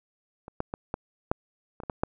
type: clicks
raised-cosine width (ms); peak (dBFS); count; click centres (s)
1; -27 / -14 / -18 / -15 / -9 / -25 / -25 / -17 / -10; 9; 0.481 / 0.604 / 0.739 / 0.941 / 1.315 / 1.802 / 1.835 / 1.898 / 2.035
effects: none